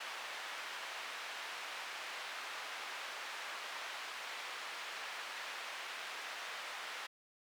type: band-pass noise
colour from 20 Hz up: white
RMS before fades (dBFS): -45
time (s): 0-7.07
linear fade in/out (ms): 10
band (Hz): 750 to 2600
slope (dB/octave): 12
effects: none